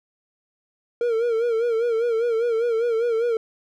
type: tone with vibrato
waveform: triangle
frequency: 463.1 Hz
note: A#4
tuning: 11 cents flat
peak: -17 dBFS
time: 1.01-3.37 s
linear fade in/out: 2 ms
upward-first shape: sine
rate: 5 Hz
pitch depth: 75 cents each way
effects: none